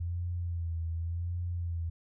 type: tone with vibrato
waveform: sine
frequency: 85 Hz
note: F2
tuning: 46 cents flat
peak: -31 dBFS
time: 0-1.9 s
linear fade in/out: 10 ms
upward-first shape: sine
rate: 0.88 Hz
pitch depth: 54 cents each way
effects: none

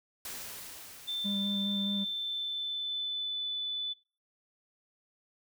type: noise with exponential decay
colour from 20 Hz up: white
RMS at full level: -40 dBFS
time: 0.25-3.34 s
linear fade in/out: 2 ms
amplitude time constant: 670 ms
type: tone with pitch glide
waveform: sine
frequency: 3554 to 3491 Hz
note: A7 to A7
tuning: +17 to -14 cents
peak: -32 dBFS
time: 1.07-3.94 s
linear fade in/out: 20 ms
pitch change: -31 cents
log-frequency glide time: 1.94-3.49 s
type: tone with vibrato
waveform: triangle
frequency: 200.4 Hz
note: G3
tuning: 38 cents sharp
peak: -30 dBFS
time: 1.24-2.05 s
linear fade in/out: 20 ms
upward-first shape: square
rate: 4.8 Hz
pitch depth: 13 cents each way
effects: noise-tail reverb RT60 0.4 s tail -23 dB re dry

